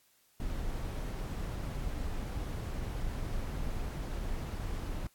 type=noise; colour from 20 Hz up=brown; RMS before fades=-36 dBFS; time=0.4-5.07 s; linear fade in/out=2 ms; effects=white hiss -68 dBFS RMS until 5.14 s + AAC 64 kbps